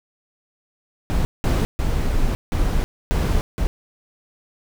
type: noise bursts at uneven times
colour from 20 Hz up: brown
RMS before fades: -19 dBFS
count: 6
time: 1.1-1.25 / 1.44-1.65 / 1.79-2.35 / 2.52-2.84 / 3.11-3.41 / 3.58-3.67 s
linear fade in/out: 0 ms
effects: none